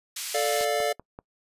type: band-pass noise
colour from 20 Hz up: white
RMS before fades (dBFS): -34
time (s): 0.16-0.65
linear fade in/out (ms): 5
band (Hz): 2100 to 10000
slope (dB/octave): 12
type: chord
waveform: square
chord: D minor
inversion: second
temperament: equal with one note detuned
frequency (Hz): 440 / 587.3 / 701.7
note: A4 / D5 / F5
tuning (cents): 0 / 0 / +8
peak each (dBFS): -29 / -28 / -29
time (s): 0.34-0.93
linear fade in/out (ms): 10
type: click train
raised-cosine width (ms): 1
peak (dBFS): -26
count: 4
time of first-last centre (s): 0.61-1.189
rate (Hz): 5.18
effects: noise-tail reverb RT60 0.1 s tail -24 dB re dry + resampled to 32000 Hz